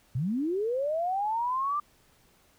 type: linear sweep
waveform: sine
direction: up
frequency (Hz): 111.9 to 1197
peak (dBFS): -26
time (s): 0.15-1.8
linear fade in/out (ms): 5
effects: pink hiss -63 dBFS RMS until 2.58 s